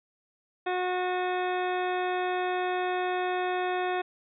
harmonic tone with a mistuned harmonic, 364 Hz, F#4, 28 cents flat, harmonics 1 / 2 / 3 / 4 / 5 / 6 / 7 / 9 / 10, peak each -30 / -30 / -38 / -39 / -38 / -46 / -41 / -48 / -48 dBFS, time 0.66-4.02 s, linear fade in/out 10 ms, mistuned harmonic 9, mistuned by +20 cents, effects none

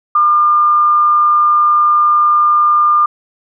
sine tone with amplitude modulation, 1200 Hz, D6, 37 cents sharp, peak -6 dBFS, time 0.15-3.06 s, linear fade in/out 5 ms, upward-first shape sine, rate 171 Hz, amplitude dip 25%, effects none

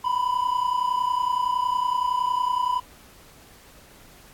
triangle tone pair together, 972 / 1002.8 Hz, B5 / B5, -28 / +26 cents, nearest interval minor second, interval 54 cents, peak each -24 / -21 dBFS, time 0.04-2.8 s, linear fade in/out 10 ms, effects pink hiss -51 dBFS RMS until 4.33 s + AAC 64 kbps

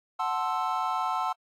triangle chord, F# half-diminished seventh, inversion none, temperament equal, 740 / 880 / 1046.5 / 1318.5 Hz, F#5 / A5 / C6 / E6, 0 / 0 / 0 / 0 cents, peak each -30 dBFS, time 0.19-1.33 s, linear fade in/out 10 ms, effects AAC 48 kbps

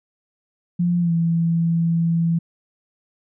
sine tone with pitch glide, 174.61 to 166.92 Hz, F3 to E3, 0 to +22 cents, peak -16 dBFS, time 0.79-2.39 s, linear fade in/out 10 ms, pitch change -78 cents, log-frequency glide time 1-1.12 s, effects none

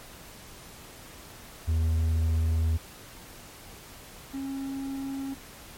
triangle tone pair in turn, 80.8 / 271.8 Hz, E2 / C#4, -34 / -34 cents, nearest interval octave + major sixth, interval 2100 cents, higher second, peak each -20 / -29 dBFS, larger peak first, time 1.67-2.78 / 4.33-5.35 s, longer first, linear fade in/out 20 ms, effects pink hiss -47 dBFS RMS until 5.77 s + MP3 64 kbps

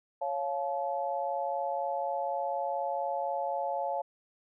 sine chord, Db augmented, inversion none, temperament equal with one note detuned, 554.4 / 698.5 / 861.9 Hz, Db5 / F5 / A5, 0 / 0 / -36 cents, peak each -34 dBFS, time 0.21-4.02 s, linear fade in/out 10 ms, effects none

